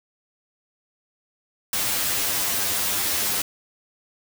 white noise with comb filter, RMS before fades -24 dBFS, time 1.73-3.42 s, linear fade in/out 2 ms, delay 10 ms, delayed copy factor +0.9, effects none

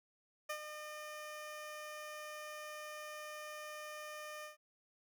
15% pulse tone with ADSR envelope, 606 Hz, D#5, 46 cents flat, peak -31 dBFS, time 0.49-4.57 s, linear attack 10 ms, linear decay 78 ms, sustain -8 dB, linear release 130 ms, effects none

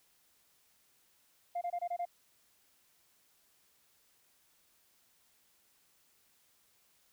sine tone bursts, 700 Hz, F5, 4 cents sharp, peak -31 dBFS, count 6, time 1.55-2.054 s, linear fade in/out 10 ms, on 64 ms, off 24 ms, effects tanh soft clip ceiling -31 dBFS + white hiss -70 dBFS RMS until 7.12 s

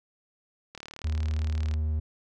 click train, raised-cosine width 0.2 ms, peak -24 dBFS, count 38, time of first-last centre 0.75-1.739 s, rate 37.4 Hz
triangle tone with pitch glide, 77.78 to 77.29 Hz, D#2 to D#2, 0 to -11 cents, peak -23 dBFS, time 1.04-2 s, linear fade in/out 10 ms, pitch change -11 cents, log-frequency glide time 1.44-1.85 s
effects none

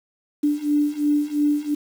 sine beating tone pair, 292.6 / 295.5 Hz, D4 / D4, -6 / +11 cents, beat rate 2.9 Hz, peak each -22 / -20 dBFS, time 0.43-1.75 s, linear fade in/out 10 ms, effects 7-bit

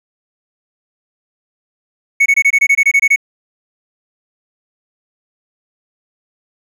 triangle tone bursts, 2217 Hz, C#7, in tune, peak -5 dBFS, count 12, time 2.2-3.161 s, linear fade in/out 10 ms, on 59 ms, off 23 ms, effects none

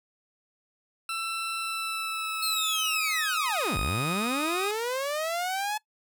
20% pulse tone with pitch glide, 1337 to 1247.5 Hz, E6 to D#6, +24 to +4 cents, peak -25 dBFS, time 1.09-4.71 s, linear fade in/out 2 ms, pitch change -120 cents, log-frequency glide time 1.59-3.7 s
sawtooth linear two-way sweep, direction down then up, 4300 to 38.23 to 860 Hz, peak -24 dBFS, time 2.42-5.78 s, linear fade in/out 10 ms, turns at 3.78 s
effects noise-tail reverb RT60 0.1 s tail -21 dB re dry

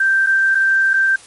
sine tone with dropouts, 1568 Hz, G6, in tune, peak -11 dBFS, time 0-1.16 s, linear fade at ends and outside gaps 5 ms, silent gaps 0.264-0.269 / 0.548-0.552 / 0.935-0.939 s, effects white hiss -42 dBFS RMS until 1.26 s + MP3 48 kbps

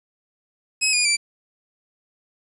15% pulse tone with pitch steps, 2555 / 2444 / 2338 Hz, D#7 / D#7 / D7, +45 / -32 / -8 cents, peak -10 dBFS, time 0.81-1.17 s, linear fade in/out 20 ms, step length 120 ms, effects resampled to 24000 Hz + 8-bit

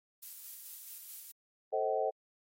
violet noise with tremolo, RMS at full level -45 dBFS, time 0.22-1.32 s, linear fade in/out 10 ms, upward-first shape square, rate 4.6 Hz, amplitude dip 25%
sine chord, A diminished seventh, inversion none, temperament just, 440 / 528 / 633.6 / 760.3 Hz, A4 / C5 / Eb5 / Gb5, 0 / +16 / +31 / +47 cents, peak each -35 dBFS, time 1.72-2.11 s, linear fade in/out 20 ms
effects AAC 48 kbps

